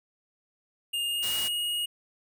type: tone with pitch glide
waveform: square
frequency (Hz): 2827 to 2876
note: F7 to F#7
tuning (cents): +20 to -50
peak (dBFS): -28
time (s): 0.93-1.86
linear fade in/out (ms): 10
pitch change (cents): +30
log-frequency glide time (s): 1.07-1.37
type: noise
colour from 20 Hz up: white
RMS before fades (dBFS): -35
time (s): 1.22-1.49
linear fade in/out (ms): 20
effects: none